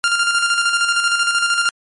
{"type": "tone with tremolo", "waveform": "sawtooth", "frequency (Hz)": 1396, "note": "F6", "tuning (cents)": -1, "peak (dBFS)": -9, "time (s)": [0.04, 1.69], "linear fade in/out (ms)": 0, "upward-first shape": "square", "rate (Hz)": 13, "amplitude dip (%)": 45, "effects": ["MP3 48 kbps"]}